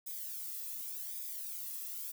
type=noise with flanger; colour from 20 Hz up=violet; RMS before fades=-42 dBFS; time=0.06-2.12 s; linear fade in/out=10 ms; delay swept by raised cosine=0.69 to 1.34 ms; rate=0.87 Hz; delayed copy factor=-0.7; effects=none